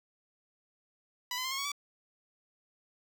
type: tone with pitch steps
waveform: 10% pulse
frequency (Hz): 987.8 / 1018.5 / 1050.2 / 1082.8 / 1116.5 / 1151.2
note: B5 / C6 / C6 / C#6 / C#6 / D6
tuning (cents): 0 / -47 / +6 / -41 / +12 / -35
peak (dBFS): -25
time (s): 1.31-1.718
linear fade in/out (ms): 2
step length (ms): 68
effects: none